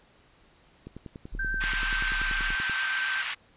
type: click train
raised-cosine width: 3 ms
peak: -27 dBFS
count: 20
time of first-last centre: 0.87-2.697 s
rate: 10.4 Hz
type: exponential sweep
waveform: triangle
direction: down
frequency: 36.71 to 30.87 Hz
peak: -30 dBFS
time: 1.32-2.55 s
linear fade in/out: 10 ms
type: tone with vibrato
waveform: sine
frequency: 1557 Hz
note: G6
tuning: 12 cents flat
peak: -28 dBFS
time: 1.39-3.22 s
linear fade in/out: 5 ms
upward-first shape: triangle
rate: 8.5 Hz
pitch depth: 17 cents each way
type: band-pass noise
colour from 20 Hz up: white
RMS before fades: -33 dBFS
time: 1.6-3.35 s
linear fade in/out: 20 ms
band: 1100 to 3100 Hz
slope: 24 dB/octave
effects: pink hiss -60 dBFS RMS until 3.56 s + resampled to 8000 Hz